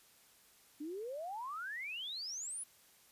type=exponential sweep; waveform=sine; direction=up; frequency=284.9 to 10548 Hz; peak=-40 dBFS; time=0.8-2.64 s; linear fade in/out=10 ms; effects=white hiss -65 dBFS RMS until 3.11 s + resampled to 32000 Hz